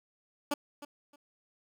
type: tone with echo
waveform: 15% pulse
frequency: 289.7 Hz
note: D4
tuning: 24 cents flat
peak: -22 dBFS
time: 0.51-0.54 s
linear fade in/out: 5 ms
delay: 310 ms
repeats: 2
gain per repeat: -14 dB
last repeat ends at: 1.16 s
effects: none